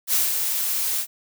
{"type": "noise with ADSR envelope", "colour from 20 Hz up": "blue", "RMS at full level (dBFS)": -19, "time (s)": [0.07, 1.07], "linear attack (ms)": 65, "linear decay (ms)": 180, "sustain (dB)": -5, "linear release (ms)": 74, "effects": []}